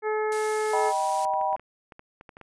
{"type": "harmonic tone", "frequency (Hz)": 429.9, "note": "A4", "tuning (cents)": -40, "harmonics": [1, 2, 3, 4, 5], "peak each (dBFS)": [-25, -31, -35, -37, -39], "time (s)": [0.02, 0.93], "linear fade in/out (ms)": 50}
{"type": "noise", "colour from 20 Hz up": "blue", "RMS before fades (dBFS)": -35, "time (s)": [0.32, 1.25], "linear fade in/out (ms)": 0}
{"type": "chord", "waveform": "sine", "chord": "Eb augmented", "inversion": "none", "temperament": "just", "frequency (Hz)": [622.3, 777.8, 972.3], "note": ["Eb5", "G5", "B5"], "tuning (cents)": [0, -14, -27], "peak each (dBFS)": [-30, -26, -27], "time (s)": [0.73, 1.56], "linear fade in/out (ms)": 5}
{"type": "clicks", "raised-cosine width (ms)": 0.5, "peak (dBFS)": -30, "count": 12, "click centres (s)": [1.252, 1.337, 1.413, 1.529, 1.564, 1.596, 1.922, 1.994, 2.211, 2.292, 2.369, 2.413]}
{"effects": ["resampled to 22050 Hz"]}